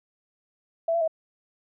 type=tone with pitch steps; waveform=sine; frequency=663 / 676 / 643 Hz; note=E5 / E5 / E5; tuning=+10 / +43 / -43 cents; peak=-21 dBFS; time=0.88-1.078 s; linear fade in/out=5 ms; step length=66 ms; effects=none